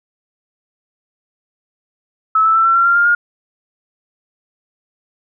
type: tone with pitch steps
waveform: sine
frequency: 1300 / 1316.6 / 1333.5 / 1350.5 / 1367.8 / 1385.3 / 1403 / 1420.9 Hz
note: E6 / E6 / E6 / E6 / F6 / F6 / F6 / F6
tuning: -24 / -3 / +20 / +42 / -36 / -14 / +8 / +29 cents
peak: -9 dBFS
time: 2.35-3.15 s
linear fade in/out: 5 ms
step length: 100 ms
effects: none